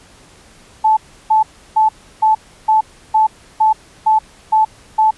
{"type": "tone bursts", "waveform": "sine", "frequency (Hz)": 871, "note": "A5", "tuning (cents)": -18, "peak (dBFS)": -8, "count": 10, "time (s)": [0.84, 5.11], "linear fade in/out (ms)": 10, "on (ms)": 130, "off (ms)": 330, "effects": ["pink hiss -45 dBFS RMS until 5.17 s", "resampled to 24000 Hz"]}